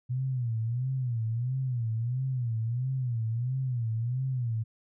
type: tone with vibrato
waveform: sine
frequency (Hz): 121.6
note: B2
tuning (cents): -26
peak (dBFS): -27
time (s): 0.09-4.64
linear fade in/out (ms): 20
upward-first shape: sine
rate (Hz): 1.5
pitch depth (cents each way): 150
effects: none